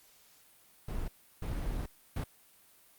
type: noise bursts at uneven times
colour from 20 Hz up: brown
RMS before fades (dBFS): -35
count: 3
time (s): 0.88-1.08 / 1.42-1.86 / 2.16-2.24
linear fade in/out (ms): 5
effects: white hiss -62 dBFS RMS until 2.98 s + Opus 48 kbps